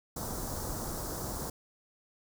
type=band-stop noise; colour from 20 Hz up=pink; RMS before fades=-37 dBFS; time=0.16-1.5 s; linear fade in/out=5 ms; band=1300 to 5200 Hz; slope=24 dB/octave; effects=none